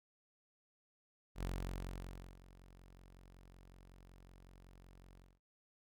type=tone with ADSR envelope; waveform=sawtooth; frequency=45.37 Hz; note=F#1; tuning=33 cents flat; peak=-34 dBFS; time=1.35-5.4 s; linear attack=73 ms; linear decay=960 ms; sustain=-20 dB; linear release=230 ms; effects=none